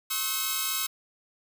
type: tone cluster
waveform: 5% pulse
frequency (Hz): 1084 / 1291 / 1520 / 3810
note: C#6 / E6 / F#6 / A#7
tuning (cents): -39 / -37 / +46 / +37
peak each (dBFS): -21 / -20 / -25 / -24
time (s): 0.1-0.87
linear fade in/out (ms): 10
effects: none

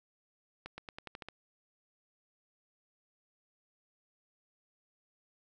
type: accelerating click train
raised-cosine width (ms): 0.3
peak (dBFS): -27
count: 8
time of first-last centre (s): 0.66-1.286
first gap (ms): 120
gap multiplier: 0.9
effects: none

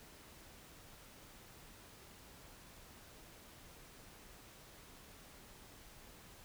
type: silence
effects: pink hiss -58 dBFS RMS until 6.44 s

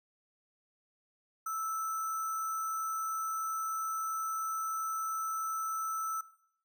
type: tone with sample-and-hold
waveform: sine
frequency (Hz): 1318.5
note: E6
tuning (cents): 0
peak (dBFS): -33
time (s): 1.46-6.21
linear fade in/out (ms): 5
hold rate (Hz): 7350
effects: noise-tail reverb RT60 0.7 s tail -18 dB re dry

